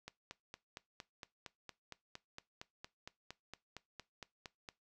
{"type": "click train", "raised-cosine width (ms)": 0.2, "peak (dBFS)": -29, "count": 21, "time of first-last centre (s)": [0.08, 4.688], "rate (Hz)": 4.34, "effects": ["noise-tail reverb RT60 0.2 s tail -20 dB re dry"]}